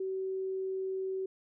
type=tone; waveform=sine; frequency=380.2 Hz; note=F#4; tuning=47 cents sharp; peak=-32 dBFS; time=0-1.26 s; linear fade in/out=5 ms; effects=none